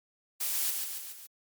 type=noise with echo; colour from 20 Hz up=blue; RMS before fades=-31 dBFS; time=0.4-0.71 s; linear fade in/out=10 ms; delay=140 ms; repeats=4; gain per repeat=-4 dB; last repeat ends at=1.27 s; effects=MP3 96 kbps